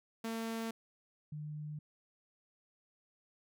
sawtooth / sine tone pair in turn, 226.3 / 150.71 Hz, A3 / D3, +49 / +45 cents, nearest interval perfect fifth, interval 704 cents, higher first, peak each -33 / -40 dBFS, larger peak first, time 0.24-0.71 / 1.32-1.79 s, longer neither, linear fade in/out 5 ms, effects none

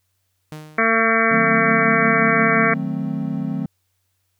sawtooth tone with exponential decay, 153.8 Hz, D#3, 20 cents flat, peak -26 dBFS, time 0.52-1.17 s, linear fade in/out 0 ms, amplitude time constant 140 ms
harmonic tone, 225.7 Hz, A3, 44 cents sharp, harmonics 1 / 2 / 3 / 5 / 6 / 7 / 8 / 9 / 10, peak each -23 / -23 / -23 / -23 / -23 / -23 / -23 / -23 / -23 dBFS, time 0.78-2.74 s, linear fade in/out 5 ms
triangle chord, D# diminished seventh, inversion none, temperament equal, 155.56 / 185 / 220 / 261.6 Hz, D#3 / F#3 / A3 / C4, 0 / 0 / 0 / 0 cents, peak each -25 dBFS, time 1.31-3.66 s, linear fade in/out 5 ms
effects added 93 Hz sine -70 dBFS peak until 4.39 s + white hiss -71 dBFS RMS until 4.39 s

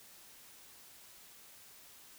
silence, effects white hiss -57 dBFS RMS until 2.18 s

